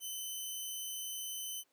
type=tone; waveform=10% pulse; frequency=3042 Hz; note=F#7; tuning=47 cents sharp; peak=-31 dBFS; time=0-1.64 s; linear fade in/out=50 ms; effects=pink hiss -75 dBFS RMS until 1.72 s + high-pass 300 Hz 12 dB/octave